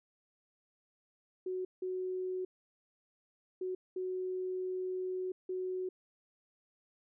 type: tone bursts at uneven times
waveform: sine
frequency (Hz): 370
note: F#4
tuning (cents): 0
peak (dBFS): -34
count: 5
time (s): 1.46-1.65 / 1.82-2.45 / 3.61-3.75 / 3.96-5.32 / 5.49-5.89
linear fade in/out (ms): 5
effects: none